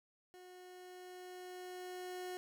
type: tone with level ramp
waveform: 30% pulse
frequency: 363.9 Hz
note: F#4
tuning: 29 cents flat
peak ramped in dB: -52 to -39 dBFS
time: 0.34-2.37 s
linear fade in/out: 0 ms
effects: none